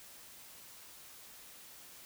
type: silence
effects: white hiss -54 dBFS RMS until 2.05 s